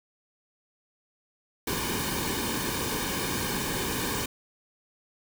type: noise with comb filter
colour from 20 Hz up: pink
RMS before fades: -30 dBFS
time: 1.67-4.26 s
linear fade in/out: 5 ms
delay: 1.5 ms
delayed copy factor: -0.7
effects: none